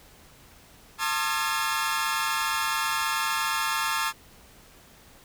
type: tone cluster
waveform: sawtooth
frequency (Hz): 895 / 1072 / 1222 / 1357 / 1693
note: A5 / C6 / D#6 / E6 / G#6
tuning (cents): +29 / +42 / -32 / +50 / +33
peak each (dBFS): -28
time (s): 0.98-4.13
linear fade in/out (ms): 50
effects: pink hiss -53 dBFS RMS until 5.24 s